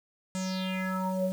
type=tone with low-pass filter sweep; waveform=square; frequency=187.3 Hz; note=F#3; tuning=21 cents sharp; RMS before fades=-31 dBFS; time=0.35-1.32 s; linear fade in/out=0 ms; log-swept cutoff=8100 to 440 Hz; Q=5.3; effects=8-bit